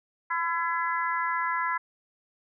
harmonic tone, 336.6 Hz, E4, 36 cents sharp, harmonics 3 / 4 / 5 / 6, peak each -28 / -32 / -32 / -35 dBFS, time 0.3-1.78 s, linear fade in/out 10 ms, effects none

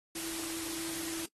sine tone in noise, 329.6 Hz, E4, in tune, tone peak -41 dBFS, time 0.15-1.26 s, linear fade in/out 5 ms, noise white, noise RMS -39 dBFS, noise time 0.15-1.26 s, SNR -5 dB, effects noise-tail reverb RT60 0.1 s tail -24 dB re dry + AAC 32 kbps

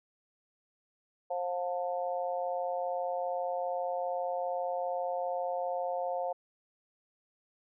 harmonic tone, 177.5 Hz, F3, 28 cents sharp, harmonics 3 / 4 / 5, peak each -34 / -34 / -40 dBFS, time 1.3-6.33 s, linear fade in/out 10 ms, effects none

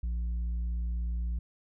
sine tone with tanh clipping, 58.27 Hz, A#1, in tune, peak -30 dBFS, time 0.03-1.39 s, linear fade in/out 5 ms, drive 4 dB, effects none

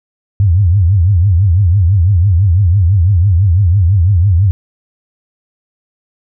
sine tone with vibrato, 92.5 Hz, F#2, in tune, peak -6 dBFS, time 0.4-4.51 s, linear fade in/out 0 ms, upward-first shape triangle, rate 6 Hz, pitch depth 260 cents each way, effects none

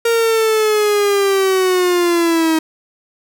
45% pulse linear sweep, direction down, 466.2 to 316.6 Hz, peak -12 dBFS, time 0.05-2.59 s, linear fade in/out 5 ms, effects none

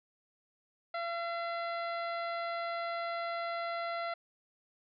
harmonic tone, 680 Hz, F5, 46 cents flat, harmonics 1 / 2 / 3 / 4 / 5 / 6 / 7, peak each -36 / -39 / -43 / -54 / -54 / -50 / -60 dBFS, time 0.94-4.14 s, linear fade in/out 5 ms, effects none

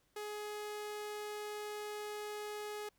sawtooth tone, 419.4 Hz, G#4, 17 cents sharp, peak -37 dBFS, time 0.16-2.89 s, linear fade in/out 5 ms, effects pink hiss -75 dBFS RMS until 2.98 s

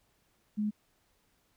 sine tone, 210.5 Hz, G#3, 24 cents sharp, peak -28 dBFS, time 0.57-0.71 s, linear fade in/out 20 ms, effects pink hiss -72 dBFS RMS until 1.56 s

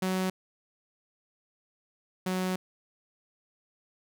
sawtooth tone pair in turn, 186.7 / 185.09 Hz, F#3 / F#3, +16 / +1 cents, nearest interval unison, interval 15 cents, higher first, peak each -23 / -24 dBFS, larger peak first, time 0.02-0.3 / 2.26-2.56 s, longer second, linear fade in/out 5 ms, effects none

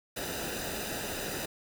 pink noise with comb filter, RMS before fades -36 dBFS, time 0.16-1.46 s, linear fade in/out 10 ms, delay 0.91 ms, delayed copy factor -0.65, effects none

